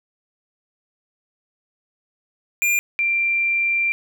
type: tone pair in turn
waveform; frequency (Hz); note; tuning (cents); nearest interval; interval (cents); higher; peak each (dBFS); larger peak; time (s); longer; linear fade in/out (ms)
square / sine; 2400 / 2366; D7 / D7; +37 / +12; unison; 25; first; -17; neither; 2.62-2.79 / 2.99-3.92; second; 0
effects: none